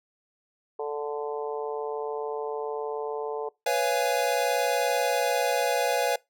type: harmonic tone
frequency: 146.83 Hz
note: D3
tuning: in tune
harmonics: 3 / 4 / 5 / 6 / 7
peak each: -30 / -38 / -38 / -38 / -42 dBFS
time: 0.79-3.49 s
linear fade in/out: 5 ms
type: chord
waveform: square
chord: C# dominant seventh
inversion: third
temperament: equal with one note detuned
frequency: 493.9 / 554.4 / 689.6 / 830.6 Hz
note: B4 / C#5 / E#5 / G#5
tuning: 0 / 0 / -22 / 0 cents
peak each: -29 / -29 / -30 / -30 dBFS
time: 3.66-6.16 s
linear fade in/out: 5 ms
effects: noise-tail reverb RT60 0.2 s tail -23 dB re dry